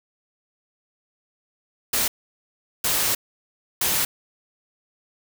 white noise bursts at uneven times, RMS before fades -22 dBFS, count 3, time 1.93-2.08 / 2.84-3.15 / 3.81-4.05 s, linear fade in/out 5 ms, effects none

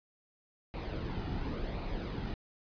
brown noise with flanger, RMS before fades -37 dBFS, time 0.74-2.34 s, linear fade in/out 0 ms, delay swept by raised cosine 0.6 to 1.9 ms, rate 0.93 Hz, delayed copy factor -0.5, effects resampled to 11025 Hz

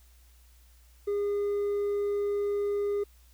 sine tone with hard clipping, 407.6 Hz, G#4, 32 cents flat, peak -27 dBFS, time 1.07-3.04 s, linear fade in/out 10 ms, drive 2 dB, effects added 60 Hz sine -55 dBFS peak until 3.33 s + white hiss -64 dBFS RMS until 3.33 s

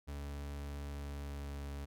40% pulse tone with pitch glide, 71.4 to 70.66 Hz, D2 to C#2, -48 to +34 cents, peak -40 dBFS, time 0.07-1.86 s, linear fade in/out 20 ms, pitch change -18 cents, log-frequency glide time 0.87-1.74 s, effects none

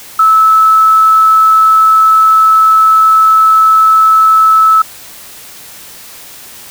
sine tone with quantisation, 1304 Hz, E6, 19 cents flat, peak -3 dBFS, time 0.19-4.82 s, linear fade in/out 5 ms, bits 5, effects white hiss -32 dBFS RMS until 6.7 s

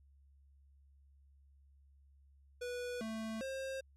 square tone with pitch steps, 490.1 / 221.4 / 533 Hz, B4 / A3 / C5, -13 / +11 / +32 cents, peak -40 dBFS, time 2.61-3.81 s, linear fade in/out 10 ms, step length 400 ms, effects added 69 Hz sine -62 dBFS peak until 3.96 s + low-pass 10000 Hz 12 dB/octave

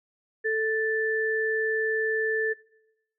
sine tone pair together, 440 / 1760 Hz, A4 / A6, 0 / 0 cents, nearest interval 2 octaves, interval 2400 cents, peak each -26 dBFS, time 0.44-2.54 s, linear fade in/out 20 ms, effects noise-tail reverb RT60 0.9 s tail -22 dB re dry

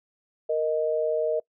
sine tone pair together, 466.2 / 623.3 Hz, A#4 / D#5, 0 / +3 cents, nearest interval perfect fourth, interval 503 cents, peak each -25 dBFS, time 0.49-1.4 s, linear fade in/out 10 ms, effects noise-tail reverb RT60 0.1 s tail -23 dB re dry

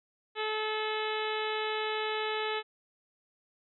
harmonic tone, 432.2 Hz, A4, 31 cents flat, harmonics 1 / 2 / 3 / 4 / 5 / 6 / 7 / 8 / 9, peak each -34 / -37 / -39 / -40 / -41 / -42 / -42 / -43 / -44 dBFS, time 0.35-2.63 s, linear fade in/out 50 ms, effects none

